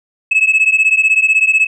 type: beating tone pair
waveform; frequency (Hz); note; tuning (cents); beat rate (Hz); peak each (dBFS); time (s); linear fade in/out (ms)
sine; 2581 / 2597; E7 / E7; -37 / -26; 16; -10; 0.31-1.67; 10
effects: tanh soft clip ceiling -5 dBFS